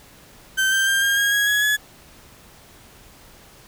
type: tone with pitch steps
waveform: 35% pulse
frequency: 1549 / 1569.7 / 1590.7 / 1612 / 1633.5 / 1655.4 / 1677.5 / 1700 Hz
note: G6 / G6 / G6 / G6 / G#6 / G#6 / G#6 / G#6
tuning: -21 / +2 / +25 / +48 / -29 / -6 / +17 / +40 cents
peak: -15 dBFS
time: 0.57-1.77 s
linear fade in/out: 20 ms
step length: 150 ms
effects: pink hiss -48 dBFS RMS until 3.67 s